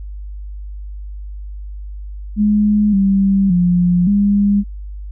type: tone with pitch steps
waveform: sine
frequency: 209.2 / 195.6 / 176.9 / 202.4 Hz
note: G#3 / G3 / F3 / G#3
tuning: +13 / -4 / +23 / -44 cents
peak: -10 dBFS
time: 2.36-4.64 s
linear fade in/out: 50 ms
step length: 570 ms
effects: added 50 Hz sine -26 dBFS peak until 5.11 s